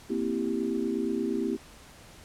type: chord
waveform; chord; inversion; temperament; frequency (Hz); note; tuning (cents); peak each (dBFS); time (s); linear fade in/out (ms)
sine; C dominant seventh; third; equal; 233.1 / 261.6 / 329.6 / 392; Bb3 / C4 / E4 / G4; 0 / 0 / 0 / 0; -32; 0.09-1.57; 20
effects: pink hiss -51 dBFS RMS until 2.24 s + low-pass 11000 Hz 12 dB/octave